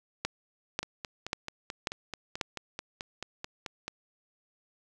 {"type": "two click trains", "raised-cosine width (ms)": 0.2, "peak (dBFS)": [-12, -19], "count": [5, 15], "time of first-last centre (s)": [[0.25, 2.412], [0.83, 3.88]], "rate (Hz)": [1.85, 4.59], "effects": []}